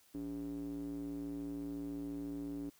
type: tone with band-pass filter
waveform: square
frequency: 57.1 Hz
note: A#1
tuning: 35 cents flat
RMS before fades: -42 dBFS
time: 0.14-2.7 s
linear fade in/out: 10 ms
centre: 300 Hz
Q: 5.6
effects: white hiss -67 dBFS RMS until 2.79 s